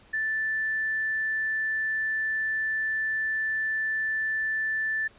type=tone; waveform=sine; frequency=1760 Hz; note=A6; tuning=in tune; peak=-25 dBFS; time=0.13-5.08 s; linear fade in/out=10 ms; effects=pink hiss -56 dBFS RMS until 5.18 s + resampled to 8000 Hz